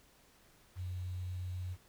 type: tone with quantisation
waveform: sine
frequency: 90.8 Hz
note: F#2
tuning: 32 cents flat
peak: -37 dBFS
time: 0.75-1.77 s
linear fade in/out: 50 ms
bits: 10
effects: pink hiss -65 dBFS RMS until 1.88 s